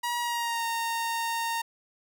sawtooth tone with pitch glide, 958 to 921.6 Hz, A#5 to A#5, +47 to -20 cents, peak -24 dBFS, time 0.03-1.62 s, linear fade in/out 10 ms, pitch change -67 cents, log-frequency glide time 0.2-0.65 s, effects none

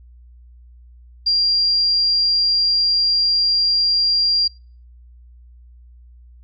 sine tone, 4769 Hz, D8, 26 cents sharp, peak -14 dBFS, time 1.26-4.48 s, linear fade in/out 10 ms, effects noise-tail reverb RT60 0.4 s tail -25 dB re dry + added 60 Hz sine -42 dBFS peak until 6.43 s

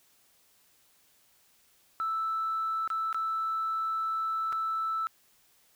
sine tone with dropouts, 1318.5 Hz, E6, in tune, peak -27 dBFS, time 2-5.07 s, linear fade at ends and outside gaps 0 ms, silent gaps 2.876-2.902 / 3.128-3.145 / 4.524-4.528 s, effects tanh soft clip ceiling -24 dBFS + white hiss -65 dBFS RMS until 5.75 s

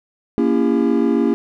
triangle chord, A# diminished seventh, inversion none, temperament just, 233.1 / 279.7 / 335.6 / 402.8 Hz, A#3 / C#4 / E4 / G4, 0 / +16 / +31 / +47 cents, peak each -16 / -17 / -18 / -19 dBFS, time 0.38-1.34 s, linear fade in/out 0 ms, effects none

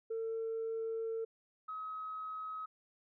sine tone pair in turn, 450.5 / 1274.2 Hz, A4 / D#6, +41 / +41 cents, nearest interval octave + tritone, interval 1800 cents, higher second, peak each -34 / -39 dBFS, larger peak first, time 0.1-1.25 / 1.68-2.66 s, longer first, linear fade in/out 10 ms, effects tanh soft clip ceiling -32 dBFS

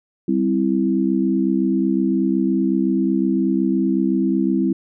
sine chord, C major, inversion second, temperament equal, 196 / 261.6 / 329.6 Hz, G3 / C4 / E4, 0 / 0 / 0 cents, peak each -20 dBFS, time 0.28-4.73 s, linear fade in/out 5 ms, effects none

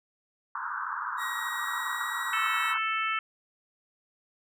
pink band-pass noise, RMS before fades -34 dBFS, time 0.55-2.78 s, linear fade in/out 5 ms, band 930 to 1600 Hz, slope 96 dB/octave
35% pulse tone with pitch glide, 1898 to 1912.3 Hz, A#6 to A#6, +31 to +44 cents, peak -32 dBFS, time 1.17-2.75 s, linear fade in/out 50 ms, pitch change +13 cents, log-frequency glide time 1.52-2.28 s
harmonic tone, 440 Hz, A4, in tune, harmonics 3 / 4 / 5 / 6 / 7, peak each -29 / -36 / -34 / -34 / -39 dBFS, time 2.33-3.19 s, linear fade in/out 2 ms
effects none

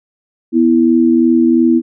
sine tone pair together, 246.6 / 329.5 Hz, B3 / E4, -2 / -1 cents, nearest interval perfect fourth, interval 501 cents, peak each -10 dBFS, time 0.52-1.82 s, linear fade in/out 50 ms, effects none

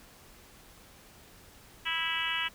harmonic tone, 327.9 Hz, E4, 9 cents flat, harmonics 3 / 4 / 5 / 6 / 7 / 8 / 9 / 10, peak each -40 / -40 / -37 / -37 / -39 / -36 / -34 / -40 dBFS, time 1.85-2.49 s, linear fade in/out 20 ms, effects pink hiss -55 dBFS RMS until 2.54 s

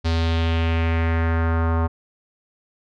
square tone with low-pass filter sweep, 82.41 Hz, E2, in tune, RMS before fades -20 dBFS, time 0.04-1.88 s, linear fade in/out 20 ms, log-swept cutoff 4500 to 1100 Hz, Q 2.4, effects none

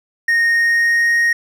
triangle tone with pitch glide, 1854 to 1868 Hz, A#6 to A#6, -10 to +3 cents, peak -10 dBFS, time 0.28-1.33 s, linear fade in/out 5 ms, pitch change +13 cents, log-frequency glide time 0.49-1.18 s, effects none

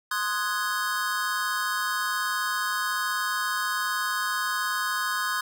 square chord, Ab dominant seventh, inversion first, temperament equal, 1046.5 / 1244.5 / 1480 / 1661.2 Hz, C6 / Eb6 / Gb6 / Ab6, 0 / 0 / 0 / 0 cents, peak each -32 dBFS, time 0.11-5.41 s, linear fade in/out 5 ms, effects none

